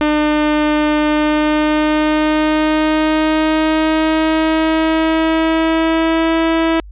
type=tone with pitch glide; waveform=sawtooth; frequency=301.5 to 326.9 Hz; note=D4 to E4; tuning=+46 to -14 cents; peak=-8 dBFS; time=0.01-6.8 s; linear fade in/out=0 ms; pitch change=+140 cents; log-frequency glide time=1.01-6.37 s; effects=added 50 Hz sine -32 dBFS peak until 6.91 s + resampled to 8000 Hz